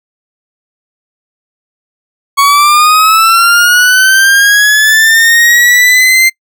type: linear sweep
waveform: 40% pulse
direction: up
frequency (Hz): 1108.7 to 2093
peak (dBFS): -3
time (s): 2.37-6.3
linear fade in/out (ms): 20
effects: noise-tail reverb RT60 0.1 s tail -24 dB re dry